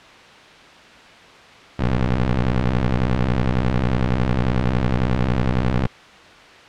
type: ring-modulated tone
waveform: 20% pulse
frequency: 63.5 Hz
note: B1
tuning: 49 cents sharp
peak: -9 dBFS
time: 1.79-5.87 s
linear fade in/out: 5 ms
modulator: 58 Hz
effects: white hiss -43 dBFS RMS until 6.68 s + low-pass 3000 Hz 12 dB/octave